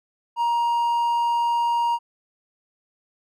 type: tone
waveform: triangle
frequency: 942 Hz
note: A#5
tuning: 18 cents sharp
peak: -17 dBFS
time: 0.36-1.99 s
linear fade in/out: 50 ms
effects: none